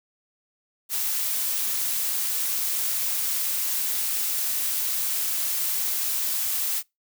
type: noise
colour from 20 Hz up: blue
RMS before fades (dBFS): -26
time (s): 0.89-6.83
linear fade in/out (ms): 50
effects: noise-tail reverb RT60 0.2 s tail -25 dB re dry